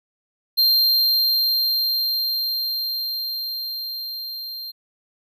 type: tone with level ramp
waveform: square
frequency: 4179 Hz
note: C8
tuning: 3 cents flat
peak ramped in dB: -14 to -31 dBFS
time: 0.57-4.72 s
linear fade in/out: 20 ms
effects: none